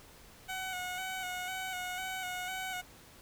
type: tone with vibrato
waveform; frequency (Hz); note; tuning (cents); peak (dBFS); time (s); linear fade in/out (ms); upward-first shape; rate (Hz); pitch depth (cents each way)
15% pulse; 740; F#5; 0; -30; 0.48-2.82; 20; square; 2; 29
effects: pink hiss -56 dBFS RMS until 3.21 s